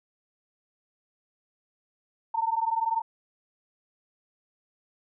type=tone pair together; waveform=sine; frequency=896.6 / 917 Hz; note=A5 / A#5; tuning=+32 / -29 cents; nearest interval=unison; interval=39 cents; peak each=-27 dBFS; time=2.34-3.02 s; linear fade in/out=10 ms; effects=none